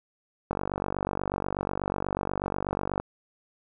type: click train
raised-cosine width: 1 ms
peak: -14 dBFS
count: 121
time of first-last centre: 0.51-3 s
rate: 48.2 Hz
effects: none